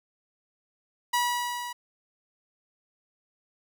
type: tone with level ramp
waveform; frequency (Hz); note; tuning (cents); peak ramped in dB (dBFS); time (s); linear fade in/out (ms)
sawtooth; 970; B5; -31; -18 to -31; 1.13-1.73; 10
effects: none